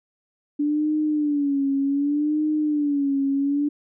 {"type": "tone with vibrato", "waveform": "sine", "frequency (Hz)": 290.1, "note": "D4", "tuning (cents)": -21, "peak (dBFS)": -19, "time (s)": [0.59, 3.69], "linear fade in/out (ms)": 10, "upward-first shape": "sine", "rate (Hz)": 0.66, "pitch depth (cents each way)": 93, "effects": []}